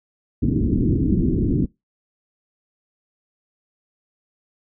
white low-pass noise, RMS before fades -19 dBFS, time 0.42-1.66 s, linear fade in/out 10 ms, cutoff 340 Hz, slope 48 dB/octave, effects noise-tail reverb RT60 0.2 s tail -23 dB re dry

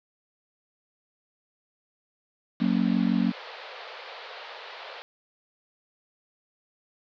sine chord, F# major, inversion none, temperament just, 185 / 231.2 / 277.5 Hz, F#3 / A#3 / C#4, 0 / -14 / +2 cents, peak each -25 / -24 / -28 dBFS, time 2.6-3.32 s, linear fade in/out 20 ms
pink band-pass noise, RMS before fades -42 dBFS, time 2.6-5.02 s, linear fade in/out 0 ms, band 460 to 4500 Hz, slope 48 dB/octave
effects none

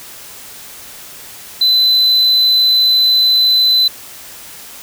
triangle tone, 4023 Hz, B7, 31 cents sharp, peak -7 dBFS, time 1.61-3.88 s, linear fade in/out 5 ms, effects white hiss -34 dBFS RMS until 4.82 s

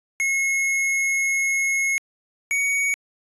square tone pair in turn, 2172 / 2241 Hz, C#7 / C#7, -36 / +18 cents, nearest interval minor second, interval 54 cents, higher second, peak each -20 / -20 dBFS, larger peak neither, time 0.2-1.98 / 2.51-2.94 s, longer first, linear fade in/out 0 ms, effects resampled to 24000 Hz

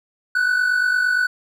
triangle tone pair together, 1480 / 1528.7 Hz, F#6 / G6, 0 / -44 cents, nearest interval minor second, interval 56 cents, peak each -15 / -22 dBFS, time 0.35-1.27 s, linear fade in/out 5 ms, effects none

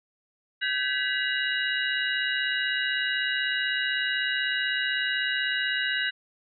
sine tone cluster, 1540 / 1676 / 1975 / 2862 / 3862 Hz, G6 / G#6 / B6 / F7 / B7, -31 / +15 / 0 / +42 / -39 cents, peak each -29 / -32 / -32 / -31 / -33 dBFS, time 0.61-6.11 s, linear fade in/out 20 ms, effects none

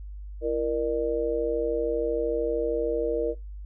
sine tone with amplitude modulation, 468.8 Hz, A#4, 10 cents sharp, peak -19 dBFS, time 0.41-3.35 s, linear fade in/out 50 ms, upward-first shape sine, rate 133 Hz, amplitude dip 100%, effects noise-tail reverb RT60 0.2 s tail -22 dB re dry + added 50 Hz sine -36 dBFS peak until 3.65 s

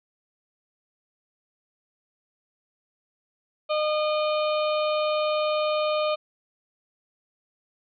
harmonic tone, 610 Hz, D#5, 34 cents flat, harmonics 1 / 2 / 4 / 5 / 6 / 7, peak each -23 / -29 / -35 / -37 / -39 / -40 dBFS, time 3.69-6.16 s, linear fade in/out 20 ms, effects none

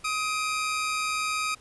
sawtooth tone pair together, 1260 / 2379 Hz, D#6 / D7, +21 / +22 cents, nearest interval major seventh, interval 1101 cents, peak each -24 / -28 dBFS, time 0.04-1.55 s, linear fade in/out 10 ms, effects pink hiss -55 dBFS RMS until 1.6 s + resampled to 24000 Hz

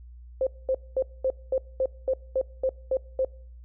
sine tone bursts, 524 Hz, C5, 2 cents sharp, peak -21 dBFS, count 11, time 0.41-3.248 s, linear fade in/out 2 ms, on 58 ms, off 220 ms, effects noise-tail reverb RT60 0.6 s tail -24 dB re dry + added 60 Hz sine -43 dBFS peak until 3.64 s

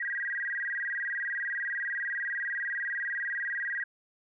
sine tone with vibrato, 1760 Hz, A6, in tune, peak -30 dBFS, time 0-3.84 s, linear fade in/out 5 ms, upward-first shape square, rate 20 Hz, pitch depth 150 cents each way, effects none

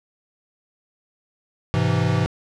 square chord, Ab augmented, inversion none, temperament equal with one note detuned, 103.83 / 128.71 / 164.81 Hz, Ab2 / C3 / E3, 0 / -28 / 0 cents, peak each -23 dBFS, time 1.74-2.26 s, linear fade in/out 0 ms, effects low-pass 5000 Hz 12 dB/octave

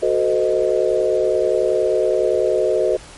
sine chord, F# diminished seventh, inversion none, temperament equal with one note detuned, 370 / 440 / 511.3 / 622.3 Hz, F#4 / A4 / C5 / Eb5, 0 / 0 / -40 / 0 cents, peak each -20 dBFS, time 0.02-2.97 s, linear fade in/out 10 ms, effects pink hiss -40 dBFS RMS until 3.17 s + MP3 48 kbps

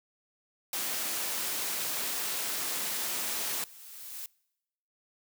white noise, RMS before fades -33 dBFS, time 0.73-3.64 s, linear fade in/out 2 ms
blue noise with exponential growth, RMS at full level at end -39 dBFS, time 2.51-4.26 s, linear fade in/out 2 ms, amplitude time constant 380 ms
effects noise-tail reverb RT60 0.9 s tail -25 dB re dry + high-pass 200 Hz 12 dB/octave

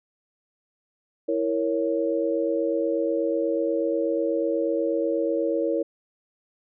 sine chord, A# diminished, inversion second, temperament equal, 329.6 / 466.2 / 554.4 Hz, E4 / A#4 / C#5, 0 / 0 / 0 cents, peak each -26 dBFS, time 1.28-5.83 s, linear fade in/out 10 ms, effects none

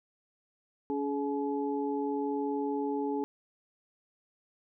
sine tone cluster, 282.4 / 423.3 / 852 Hz, C#4 / G#4 / G#5, +32 / +33 / +44 cents, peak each -32 / -33 / -37 dBFS, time 0.9-3.24 s, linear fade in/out 0 ms, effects none

